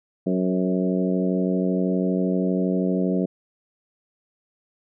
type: harmonic tone with a mistuned harmonic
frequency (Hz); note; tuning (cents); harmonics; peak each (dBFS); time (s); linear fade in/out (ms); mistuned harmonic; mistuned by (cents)
92.6; F#2; +2; 2 / 3 / 4 / 5 / 6 / 7; -22 / -26 / -28 / -30 / -32 / -33; 0.26-3.26; 10; 6; -18
effects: none